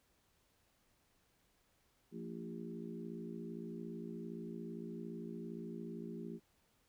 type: harmonic tone with a mistuned harmonic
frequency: 57.5 Hz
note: A#1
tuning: 23 cents flat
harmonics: 3 / 4 / 5 / 6 / 7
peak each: -48 / -47 / -56 / -50 / -51 dBFS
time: 2.11-6.4 s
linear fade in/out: 50 ms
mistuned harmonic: 4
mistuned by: -31 cents
effects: pink hiss -75 dBFS RMS until 6.88 s